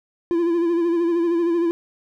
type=tone with vibrato; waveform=triangle; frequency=340 Hz; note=F4; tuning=46 cents flat; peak=-15 dBFS; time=0.31-1.71 s; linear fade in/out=0 ms; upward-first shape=sine; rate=13 Hz; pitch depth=48 cents each way; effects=none